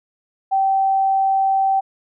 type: tone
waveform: sine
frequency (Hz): 775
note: G5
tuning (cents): -20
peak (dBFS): -14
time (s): 0.51-1.81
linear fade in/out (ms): 20
effects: none